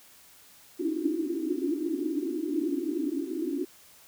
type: band-pass noise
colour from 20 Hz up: white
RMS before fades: -30 dBFS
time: 0.79-3.65 s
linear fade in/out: 10 ms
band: 270 to 360 Hz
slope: 96 dB/octave
effects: white hiss -55 dBFS RMS until 4.07 s